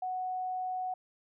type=tone; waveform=sine; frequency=740 Hz; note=F#5; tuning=in tune; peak=-32 dBFS; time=0.02-0.94 s; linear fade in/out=5 ms; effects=none